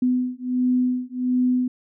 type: beating tone pair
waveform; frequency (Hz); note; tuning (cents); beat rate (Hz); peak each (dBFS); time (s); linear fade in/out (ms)
sine; 250.4 / 251.8; B3 / B3; +24 / +34; 1.4; -22; 0.02-1.68; 5
effects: none